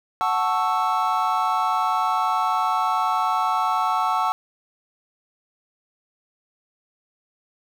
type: chord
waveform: triangle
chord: F# minor seventh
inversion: none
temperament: equal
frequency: 740 / 880 / 1108.7 / 1318.5 Hz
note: F#5 / A5 / C#6 / E6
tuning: 0 / 0 / 0 / 0 cents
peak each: -23 dBFS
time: 0.21-4.32 s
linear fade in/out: 0 ms
effects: 8-bit